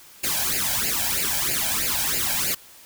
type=noise with flanger; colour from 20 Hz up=white; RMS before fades=-24 dBFS; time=0.23-2.55 s; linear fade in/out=10 ms; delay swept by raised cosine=0.42 to 1.29 ms; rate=3.1 Hz; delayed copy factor=+0.85; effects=white hiss -48 dBFS RMS until 2.85 s